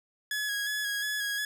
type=tone with vibrato; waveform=sawtooth; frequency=1676 Hz; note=G#6; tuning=15 cents sharp; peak=-26 dBFS; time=0.31-1.45 s; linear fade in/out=2 ms; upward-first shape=square; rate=2.8 Hz; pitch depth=24 cents each way; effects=none